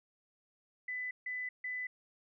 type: tone bursts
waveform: sine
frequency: 2000 Hz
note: B6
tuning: 21 cents sharp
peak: -36 dBFS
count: 3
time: 0.88-1.87 s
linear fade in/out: 5 ms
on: 230 ms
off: 150 ms
effects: none